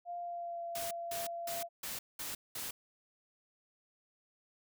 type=tone with pitch glide; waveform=sine; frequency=698.5 to 683.3 Hz; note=F5 to F5; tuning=0 to -38 cents; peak=-38 dBFS; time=0.05-1.69 s; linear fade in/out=50 ms; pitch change=-38 cents; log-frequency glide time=0.18-0.63 s
type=noise bursts; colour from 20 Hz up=white; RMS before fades=-41 dBFS; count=6; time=0.75-2.71 s; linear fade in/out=5 ms; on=160 ms; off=200 ms
effects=none